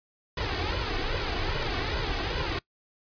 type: noise with flanger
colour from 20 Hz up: pink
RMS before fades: -29 dBFS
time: 0.37-2.59 s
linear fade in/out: 5 ms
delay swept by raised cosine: 2 to 2.71 ms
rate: 2.5 Hz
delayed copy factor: +0.65
effects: noise-tail reverb RT60 0.1 s tail -22 dB re dry + resampled to 11025 Hz